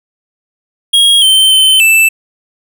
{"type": "tone with pitch steps", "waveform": "square", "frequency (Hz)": [3279, 3104, 3074, 2647], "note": ["G#7", "G7", "G7", "E7"], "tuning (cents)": [-23, -18, -35, 7], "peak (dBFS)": -5, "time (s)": [0.93, 2.09], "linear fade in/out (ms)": 10, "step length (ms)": 290, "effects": []}